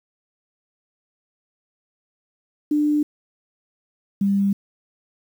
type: tone pair in turn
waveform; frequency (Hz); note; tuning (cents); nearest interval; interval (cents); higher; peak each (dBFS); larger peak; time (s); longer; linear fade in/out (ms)
sine; 297.7 / 198.63; D4 / G3; +24 / +23; perfect fifth; 701; first; -16; neither; 2.71-3.03 / 4.21-4.53; neither; 5
effects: 8-bit